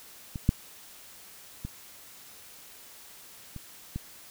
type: clicks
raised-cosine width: 5 ms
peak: -22 / -8 / -22 / -27 / -20 dBFS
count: 5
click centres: 0.358 / 0.491 / 1.65 / 3.563 / 3.96 s
effects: white hiss -50 dBFS RMS until 4.3 s